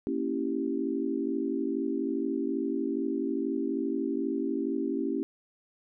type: chord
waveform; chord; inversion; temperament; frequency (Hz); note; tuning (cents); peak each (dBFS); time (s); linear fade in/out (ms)
sine; A# diminished seventh; none; equal; 233.1 / 277.2 / 329.6 / 392; A#3 / C#4 / E4 / G4; 0 / 0 / 0 / 0; -35 / -31 / -33 / -34; 0.07-5.23; 0
effects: none